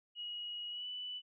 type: tone with pitch glide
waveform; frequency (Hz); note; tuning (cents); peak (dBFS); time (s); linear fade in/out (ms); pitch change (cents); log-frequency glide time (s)
sine; 2900 to 2978; F#7 to F#7; -35 to +11; -40; 0.15-1.22; 50; +46; 0.7-0.87
effects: none